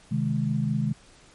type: chord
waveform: sine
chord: Ab major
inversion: first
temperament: equal with one note detuned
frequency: 130.81 / 155.56 / 210.3 Hz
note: C3 / Eb3 / Ab3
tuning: 0 / 0 / +22 cents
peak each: -27 dBFS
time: 0.11-0.93 s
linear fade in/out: 10 ms
effects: pink hiss -54 dBFS RMS until 1.34 s + MP3 48 kbps